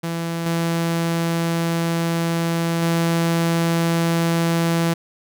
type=tone with level steps; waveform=sawtooth; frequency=167.2 Hz; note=E3; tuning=25 cents sharp; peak=-19 / -15 / -13 dBFS; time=0.03-4.94 s; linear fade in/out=10 ms; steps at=0.46 / 2.82 s; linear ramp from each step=2 ms; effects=none